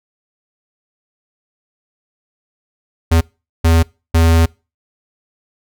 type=tone bursts at uneven times; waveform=square; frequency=82.41 Hz; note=E2; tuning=in tune; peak=-9 dBFS; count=3; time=3.11-3.21 / 3.64-3.83 / 4.14-4.46 s; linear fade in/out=10 ms; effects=noise-tail reverb RT60 0.3 s tail -25 dB re dry